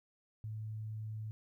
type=tone; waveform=sine; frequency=108.7 Hz; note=A2; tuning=21 cents flat; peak=-39 dBFS; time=0.44-1.31 s; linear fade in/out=0 ms; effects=13-bit